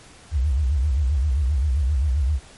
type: tone with vibrato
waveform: sine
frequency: 69.3 Hz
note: C#2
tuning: in tune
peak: -17 dBFS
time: 0.31-2.4 s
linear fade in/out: 50 ms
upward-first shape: sine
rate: 7.6 Hz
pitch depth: 210 cents each way
effects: pink hiss -47 dBFS RMS until 2.57 s + MP3 48 kbps